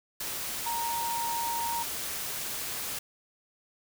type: tone in noise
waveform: sine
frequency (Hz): 932.3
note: A#5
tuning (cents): 0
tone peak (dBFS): -30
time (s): 0.66-1.83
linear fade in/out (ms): 5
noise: white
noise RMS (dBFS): -35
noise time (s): 0.2-2.99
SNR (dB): +2
effects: none